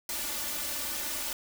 white noise with comb filter, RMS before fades -34 dBFS, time 0.09-1.33 s, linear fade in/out 2 ms, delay 3.4 ms, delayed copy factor +1, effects none

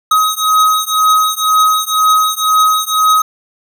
square beating tone pair, 1264 / 1266 Hz, D#6 / D#6, +27 / +30 cents, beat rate 2 Hz, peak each -13 dBFS, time 0.11-3.22 s, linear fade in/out 5 ms, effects none

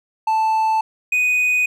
triangle tone pair in turn, 880 / 2489 Hz, A5 / D#7, 0 / 0 cents, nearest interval octave + tritone, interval 1800 cents, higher second, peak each -13 dBFS, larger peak neither, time 0.27-0.81 / 1.12-1.66 s, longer neither, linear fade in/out 5 ms, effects none

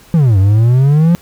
triangle exponential two-way sweep, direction down then up, 176.2 to 93.4 to 176.2 Hz, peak -4 dBFS, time 0.14-1.15 s, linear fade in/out 0 ms, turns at 0.38 s, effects pink hiss -43 dBFS RMS until 1.21 s

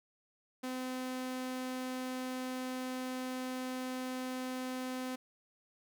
sawtooth tone, 256 Hz, C4, 38 cents flat, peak -33 dBFS, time 0.63-5.16 s, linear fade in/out 10 ms, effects none

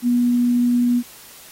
sine tone, 242.7 Hz, B3, 30 cents flat, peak -14 dBFS, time 0.02-1.03 s, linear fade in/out 50 ms, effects white hiss -43 dBFS RMS until 1.51 s + AAC 48 kbps

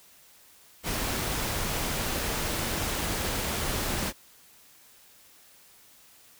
pink noise, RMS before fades -30 dBFS, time 0.83-4.13 s, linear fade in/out 50 ms, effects white hiss -56 dBFS RMS until 6.39 s

